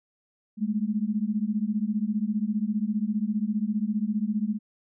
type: beating tone pair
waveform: sine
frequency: 204.5 / 219.5 Hz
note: G#3 / A3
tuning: -26 / -4 cents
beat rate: 15 Hz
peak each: -27 dBFS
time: 0.57-4.59 s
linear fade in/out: 50 ms
effects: none